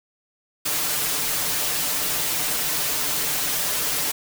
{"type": "noise with comb filter", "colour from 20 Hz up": "white", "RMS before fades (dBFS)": -24, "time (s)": [0.65, 4.12], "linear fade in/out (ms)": 10, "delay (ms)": 6.7, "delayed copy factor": 0.95, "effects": []}